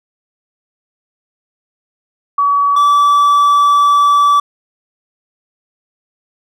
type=tone pair in turn; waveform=sine / triangle; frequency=1137 / 1154.9 Hz; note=C#6 / D6; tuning=+44 / -29 cents; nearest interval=unison; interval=27 cents; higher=second; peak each=-9 / -5 dBFS; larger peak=second; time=2.38-2.76 / 2.76-4.4 s; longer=second; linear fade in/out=5 ms; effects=none